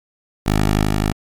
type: tone with level steps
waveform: 10% pulse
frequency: 51.8 Hz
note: G#1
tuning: 4 cents flat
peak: -6 / -8 dBFS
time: 0.46-1.12 s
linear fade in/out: 5 ms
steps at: 0.84 s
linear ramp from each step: 5 ms
effects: MP3 96 kbps